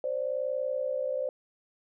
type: tone pair together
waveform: sine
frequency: 523.3 / 584.1 Hz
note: C5 / D5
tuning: 0 / -10 cents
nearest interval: major second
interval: 190 cents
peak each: -30 / -32 dBFS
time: 0.04-1.29 s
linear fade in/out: 2 ms
effects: none